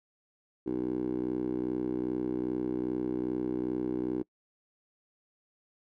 10% pulse tone with band-pass filter, 62.5 Hz, B1, 21 cents sharp, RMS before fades -32 dBFS, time 0.66-4.23 s, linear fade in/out 10 ms, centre 340 Hz, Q 4.4, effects noise-tail reverb RT60 0.1 s tail -25 dB re dry

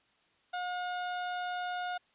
30% pulse tone, 719 Hz, F#5, 50 cents flat, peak -31 dBFS, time 0.53-1.98 s, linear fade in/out 10 ms, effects white hiss -69 dBFS RMS until 2.14 s + resampled to 8000 Hz

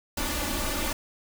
pink noise with comb filter, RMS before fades -29 dBFS, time 0.17-0.93 s, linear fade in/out 5 ms, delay 3.4 ms, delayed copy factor +0.8, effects none

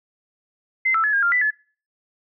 sine tone with pitch steps, 2068 / 1324 / 1707 / 1619 / 1395 / 1985 / 1718 Hz, C7 / E6 / G#6 / G#6 / F6 / B6 / A6, -21 / +7 / +47 / -45 / -2 / +8 / -42 cents, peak -16 dBFS, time 0.85-1.508 s, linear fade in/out 10 ms, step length 94 ms, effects noise-tail reverb RT60 0.4 s tail -22 dB re dry

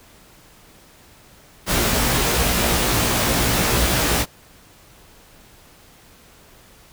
pink noise with comb filter, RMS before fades -19 dBFS, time 1.66-4.26 s, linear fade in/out 50 ms, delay 17 ms, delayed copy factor +0.9, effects pink hiss -49 dBFS RMS until 6.92 s

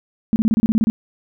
sine tone bursts, 221.1 Hz, A3, 9 cents sharp, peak -12 dBFS, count 10, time 0.33-0.9 s, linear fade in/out 0 ms, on 30 ms, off 30 ms, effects none

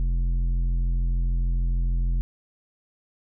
sine tone with tanh clipping, 43.34 Hz, F1, 12 cents flat, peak -22 dBFS, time 0-2.21 s, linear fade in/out 0 ms, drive 9 dB, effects none

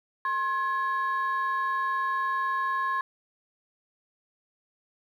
sine tone pair together, 1067 / 1691 Hz, C6 / G#6, +34 / +31 cents, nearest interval minor sixth, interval 797 cents, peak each -25 / -30 dBFS, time 0.25-3.01 s, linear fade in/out 2 ms, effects tanh soft clip ceiling -20 dBFS + 10-bit

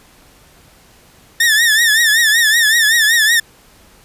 sawtooth tone with vibrato, 1795 Hz, A6, 34 cents sharp, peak -6 dBFS, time 1.4-3.4 s, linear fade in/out 5 ms, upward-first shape triangle, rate 5.3 Hz, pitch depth 120 cents each way, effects pink hiss -47 dBFS RMS until 4.04 s + resampled to 32000 Hz

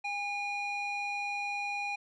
square tone with band-pass filter, 813 Hz, G#5, 37 cents flat, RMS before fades -35 dBFS, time 0.04-1.96 s, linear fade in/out 10 ms, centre 1900 Hz, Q 8.9, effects resampled to 22050 Hz

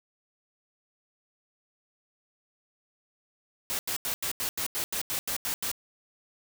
white noise bursts, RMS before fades -31 dBFS, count 12, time 3.7-5.715 s, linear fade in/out 0 ms, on 90 ms, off 85 ms, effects none

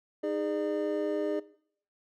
triangle tone cluster, 309.9 / 410.2 / 600 Hz, D#4 / G#4 / D5, -7 / -21 / +37 cents, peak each -32 / -31 / -31 dBFS, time 0.23-1.4 s, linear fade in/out 10 ms, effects noise-tail reverb RT60 0.6 s tail -18 dB re dry

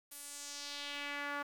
sawtooth tone with band-pass filter sweep, 287.2 Hz, D4, 39 cents flat, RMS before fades -43 dBFS, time 0.11-1.43 s, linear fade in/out 10 ms, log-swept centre 12000 to 1300 Hz, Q 1.9, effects 10-bit

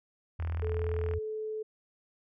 sine tone with vibrato, 82.41 Hz, E2, in tune, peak -30 dBFS, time 0.39-1.19 s, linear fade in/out 10 ms, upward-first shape square, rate 17 Hz, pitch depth 56 cents each way
click train, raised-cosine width 0.5 ms, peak -28 dBFS, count 31, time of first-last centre 0.4-1.137 s, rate 40.7 Hz
sine tone, 433.2 Hz, A4, 27 cents flat, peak -33 dBFS, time 0.62-1.63 s, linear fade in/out 10 ms
effects none

